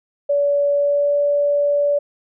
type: tone with pitch glide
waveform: sine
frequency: 572 to 577 Hz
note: D5 to D5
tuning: -46 to -31 cents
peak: -14 dBFS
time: 0.29-1.99 s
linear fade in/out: 10 ms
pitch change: +15 cents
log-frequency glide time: 0.72-1.16 s
effects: none